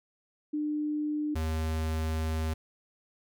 sine / square tone pair in turn, 300 / 79.46 Hz, D4 / D#2, +37 / +37 cents, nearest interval octave + major seventh, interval 2300 cents, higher first, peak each -28 / -29 dBFS, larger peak first, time 0.53-1.35 / 1.35-2.54 s, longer second, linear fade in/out 10 ms, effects none

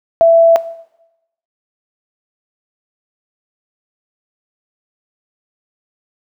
sine tone, 665 Hz, E5, 15 cents sharp, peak -4 dBFS, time 0.21-0.56 s, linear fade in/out 0 ms, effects noise-tail reverb RT60 0.9 s tail -17 dB re dry

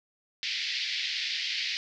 white band-pass noise, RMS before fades -32 dBFS, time 0.43-1.77 s, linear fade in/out 0 ms, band 1900 to 5000 Hz, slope 48 dB/octave, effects none

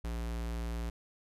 square tone, 57.7 Hz, A#1, 17 cents flat, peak -35 dBFS, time 0.04-0.9 s, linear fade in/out 5 ms, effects resampled to 32000 Hz

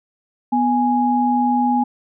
sine tone pair together, 246.9 / 830.5 Hz, B3 / G#5, 0 / 0 cents, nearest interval octave + major sixth, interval 2100 cents, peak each -17 dBFS, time 0.52-1.84 s, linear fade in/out 10 ms, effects none

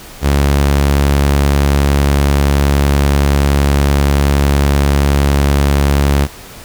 sawtooth tone, 70.6 Hz, C#2, 32 cents sharp, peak -5 dBFS, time 0.21-6.28 s, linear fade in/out 50 ms, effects pink hiss -34 dBFS RMS until 6.64 s

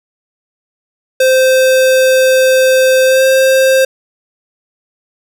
square tone with pitch glide, 520 to 527.9 Hz, C5 to C5, -11 to +15 cents, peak -7 dBFS, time 1.2-3.85 s, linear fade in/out 5 ms, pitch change +26 cents, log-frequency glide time 3.05-3.24 s, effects none

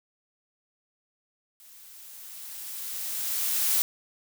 blue noise with level ramp, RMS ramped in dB -52 to -23 dBFS, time 1.6-3.82 s, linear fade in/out 0 ms, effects none

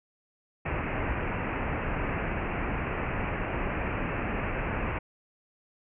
pink low-pass noise, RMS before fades -31 dBFS, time 0.65-4.99 s, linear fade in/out 10 ms, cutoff 2700 Hz, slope 96 dB/octave, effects none

